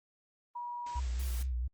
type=tone; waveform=sine; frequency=963 Hz; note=B5; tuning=44 cents flat; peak=-37 dBFS; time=0.55-1 s; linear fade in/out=10 ms
type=noise; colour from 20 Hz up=white; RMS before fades=-47 dBFS; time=0.86-1.43 s; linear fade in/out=5 ms
type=tone with vibrato; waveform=sine; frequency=62.4 Hz; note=B1; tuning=19 cents sharp; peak=-31 dBFS; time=0.95-1.68 s; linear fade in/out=10 ms; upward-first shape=square; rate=4.4 Hz; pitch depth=60 cents each way
effects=Opus 24 kbps